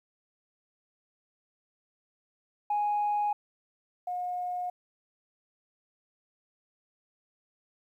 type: tone pair in turn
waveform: sine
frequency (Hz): 830 / 718.9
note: G#5 / F5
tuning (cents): -1 / +50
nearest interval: major second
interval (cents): 249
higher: first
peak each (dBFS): -24 / -30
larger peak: first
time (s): 2.7-3.33 / 4.07-4.7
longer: neither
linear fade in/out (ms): 5
effects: tanh soft clip ceiling -22 dBFS + 11-bit

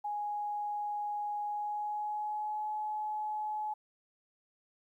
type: tone with pitch glide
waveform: sine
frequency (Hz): 830.6 to 851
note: G#5 to G#5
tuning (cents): 0 to +42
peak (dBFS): -33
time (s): 0.04-3.74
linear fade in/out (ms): 10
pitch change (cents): +42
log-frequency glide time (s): 1.45-2.69
effects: 12-bit

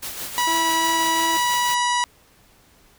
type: noise with tremolo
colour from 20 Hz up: white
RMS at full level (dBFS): -30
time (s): 0.02-1.75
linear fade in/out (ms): 10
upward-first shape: sine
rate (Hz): 6.1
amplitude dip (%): 45
type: harmonic tone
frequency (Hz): 974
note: B5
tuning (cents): -24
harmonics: 1 / 2 / 3 / 4 / 5 / 6 / 7 / 8 / 9 / 10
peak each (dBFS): -20 / -26 / -29 / -30 / -34 / -33 / -34 / -40 / -39 / -37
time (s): 0.38-2.04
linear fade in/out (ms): 0
type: tone with vibrato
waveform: sawtooth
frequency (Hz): 329.6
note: E4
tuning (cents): 0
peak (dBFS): -24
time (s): 0.47-1.37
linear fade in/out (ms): 5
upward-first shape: triangle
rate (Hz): 2.8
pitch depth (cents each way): 12
effects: pink hiss -55 dBFS RMS until 2.98 s

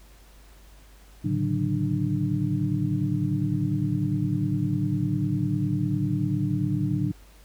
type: tone cluster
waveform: sine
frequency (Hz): 109.2 / 139 / 149 / 186.2 / 299.8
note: A2 / C#3 / D3 / F#3 / D4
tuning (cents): -13 / +5 / +25 / +11 / +36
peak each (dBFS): -29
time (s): 1.24-7.12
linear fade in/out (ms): 10
effects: added 50 Hz sine -49 dBFS peak until 7.44 s + pink hiss -56 dBFS RMS until 7.44 s

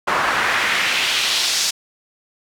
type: noise with band-pass filter sweep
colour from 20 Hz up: pink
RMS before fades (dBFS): -19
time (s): 0.07-1.71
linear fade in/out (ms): 10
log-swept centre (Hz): 1100 to 5500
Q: 1.6
effects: none

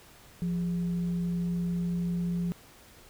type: tone with frequency modulation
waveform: sine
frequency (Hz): 174.61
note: F3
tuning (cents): 0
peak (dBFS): -27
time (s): 0.42-2.52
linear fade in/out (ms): 0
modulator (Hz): 233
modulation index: 0.22
effects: pink hiss -54 dBFS RMS until 3.09 s

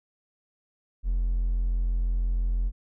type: tone with hard clipping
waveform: triangle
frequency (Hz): 43.02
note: F1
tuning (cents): -25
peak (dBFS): -23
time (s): 1.03-2.72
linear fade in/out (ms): 50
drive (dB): 4
effects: none

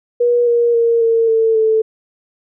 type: tone with pitch steps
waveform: sine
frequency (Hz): 481.5 / 473 / 464.6 / 456.3 / 448.2 / 440.3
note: B4 / A#4 / A#4 / A#4 / A4 / A4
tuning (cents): -44 / +25 / -6 / -37 / +32 / +1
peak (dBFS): -10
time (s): 0.2-1.82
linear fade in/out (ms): 10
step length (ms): 270
effects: none

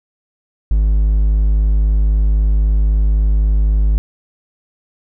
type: tone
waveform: triangle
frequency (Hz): 51.91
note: G#1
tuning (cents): 0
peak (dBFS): -8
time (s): 0.71-3.98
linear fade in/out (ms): 0
effects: none

